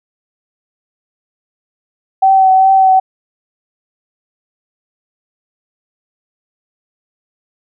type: tone with vibrato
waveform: sine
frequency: 764 Hz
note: G5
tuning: 45 cents flat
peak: -5 dBFS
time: 2.22-3 s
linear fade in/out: 10 ms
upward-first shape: triangle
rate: 2.5 Hz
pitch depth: 22 cents each way
effects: none